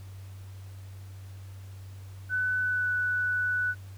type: tone with pitch glide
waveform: sine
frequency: 1500 to 1484.5 Hz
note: F#6 to F#6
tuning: +23 to +5 cents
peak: -25 dBFS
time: 2.29-3.75 s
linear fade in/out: 50 ms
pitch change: -18 cents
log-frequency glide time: 2.61-2.91 s
effects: added 96 Hz sine -41 dBFS peak until 3.97 s + pink hiss -57 dBFS RMS until 3.97 s